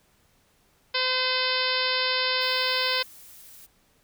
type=harmonic tone; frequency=512 Hz; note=C5; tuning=38 cents flat; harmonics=1 / 2 / 3 / 4 / 5 / 6 / 7 / 8 / 9 / 10; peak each=-32 / -32 / -32 / -32 / -32 / -32 / -32 / -32 / -32 / -32 dBFS; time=0.94-3.03 s; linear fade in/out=10 ms
type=noise; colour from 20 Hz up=blue; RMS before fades=-48 dBFS; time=2.4-3.67 s; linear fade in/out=20 ms
effects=pink hiss -64 dBFS RMS until 4.03 s